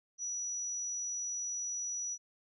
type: tone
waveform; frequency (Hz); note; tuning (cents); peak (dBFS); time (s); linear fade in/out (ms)
sine; 5870; F#8; -15; -35; 0.18-2.18; 50
effects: none